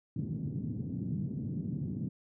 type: band-pass noise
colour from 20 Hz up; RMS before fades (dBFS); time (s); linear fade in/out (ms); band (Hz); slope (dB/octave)
pink; -36; 0.16-2.09; 5; 120 to 240; 24
effects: none